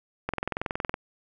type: click train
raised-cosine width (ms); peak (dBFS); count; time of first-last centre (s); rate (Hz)
0.5; -13; 15; 0.29-0.941; 21.5
effects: none